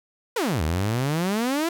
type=exponential two-way sweep; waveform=sawtooth; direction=down then up; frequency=519 to 74.4 to 346.4 Hz; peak=-18 dBFS; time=0.36-1.69 s; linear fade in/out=5 ms; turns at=0.63 s; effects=none